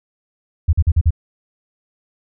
sine tone bursts, 80.9 Hz, E2, 32 cents flat, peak -9 dBFS, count 5, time 0.68-1.107 s, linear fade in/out 10 ms, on 51 ms, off 43 ms, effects none

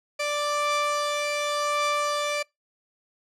sawtooth tone pair together, 587.3 / 1175.5 Hz, D5 / D6, 0 / +1 cents, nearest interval octave, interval 1201 cents, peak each -23 dBFS, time 0.19-2.43 s, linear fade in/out 10 ms, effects noise-tail reverb RT60 0.2 s tail -26 dB re dry + low-pass 8000 Hz 12 dB/octave

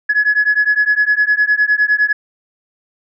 sine beating tone pair, 1688 / 1697.8 Hz, G#6 / G#6, +28 / +38 cents, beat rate 9.8 Hz, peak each -13 / -13 dBFS, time 0.09-2.13 s, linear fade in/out 10 ms, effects tanh soft clip ceiling -5 dBFS

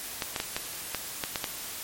clicks, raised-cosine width 0.2 ms, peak -11 dBFS, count 8, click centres 0.222 / 0.362 / 0.401 / 0.565 / 0.947 / 1.238 / 1.358 / 1.442 s, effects white hiss -38 dBFS RMS until 1.83 s + MP3 64 kbps

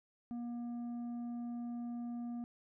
sine tone with tanh clipping, 238.5 Hz, A#3, 40 cents sharp, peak -40 dBFS, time 0.31-2.44 s, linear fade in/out 0 ms, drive 6 dB, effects none

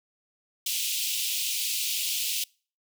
pink high-pass noise, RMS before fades -29 dBFS, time 0.66-2.44 s, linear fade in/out 5 ms, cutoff 2600 Hz, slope 48 dB/octave, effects noise-tail reverb RT60 0.4 s tail -26 dB re dry

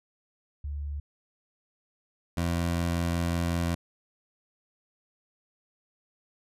sine / 20% pulse tone pair in turn, 72.2 / 85.39 Hz, D2 / F2, -29 / -38 cents, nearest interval minor third, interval 291 cents, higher second, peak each -31 / -21 dBFS, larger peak second, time 0.64-1 / 2.37-3.75 s, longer second, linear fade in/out 5 ms, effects resampled to 32000 Hz

